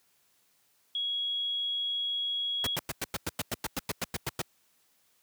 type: tone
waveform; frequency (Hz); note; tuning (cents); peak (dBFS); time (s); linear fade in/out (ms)
sine; 3322; G#7; 0; -29; 0.95-2.76; 2
type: noise bursts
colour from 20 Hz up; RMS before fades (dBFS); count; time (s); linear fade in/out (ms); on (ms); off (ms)
pink; -31; 15; 2.64-4.417; 2; 27; 98
effects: white hiss -69 dBFS RMS until 5.22 s + high-pass 80 Hz 12 dB/octave